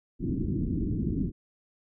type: low-pass noise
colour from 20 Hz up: white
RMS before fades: -29 dBFS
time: 0.19-1.32 s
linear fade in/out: 50 ms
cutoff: 320 Hz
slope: 48 dB/octave
effects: none